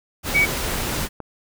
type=noise; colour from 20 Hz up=pink; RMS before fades=-25 dBFS; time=0.23-1.09 s; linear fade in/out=50 ms
type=tone; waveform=sine; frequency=2259 Hz; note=C#7; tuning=32 cents sharp; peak=-14 dBFS; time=0.34-0.46 s; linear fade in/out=20 ms
type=click; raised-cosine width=1 ms; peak=-18 dBFS; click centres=1.203 s
effects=none